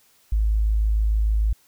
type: tone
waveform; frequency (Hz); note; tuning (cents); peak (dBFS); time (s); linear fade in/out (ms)
sine; 53.3; G#1; +46; -17; 0.32-1.53; 5
effects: white hiss -59 dBFS RMS until 1.67 s